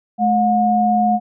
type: tone pair together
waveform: sine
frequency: 214.4 / 721 Hz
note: A3 / F#5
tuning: -45 / -45 cents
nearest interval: octave + major sixth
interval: 2100 cents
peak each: -17 / -14 dBFS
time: 0.18-1.2 s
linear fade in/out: 50 ms
effects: none